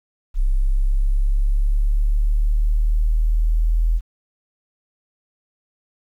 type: exponential sweep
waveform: sine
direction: up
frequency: 32.7 to 41.2 Hz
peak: -14 dBFS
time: 0.34-4.01 s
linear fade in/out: 50 ms
effects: 9-bit